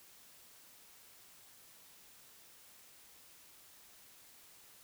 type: silence
effects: white hiss -60 dBFS RMS until 4.83 s